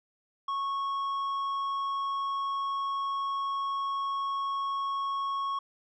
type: tone with tanh clipping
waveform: sine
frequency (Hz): 1102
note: C#6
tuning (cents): -11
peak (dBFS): -30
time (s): 0.48-5.59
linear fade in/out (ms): 5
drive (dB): 6
effects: none